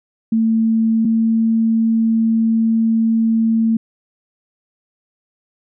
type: tone pair in turn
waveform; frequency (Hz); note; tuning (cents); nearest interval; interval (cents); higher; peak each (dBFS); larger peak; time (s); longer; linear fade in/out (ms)
sine; 224.1 / 225.2; A3 / A3; +32 / +40; unison; 8; second; -12; neither; 0.32-1.05 / 1.05-3.77; second; 5
effects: none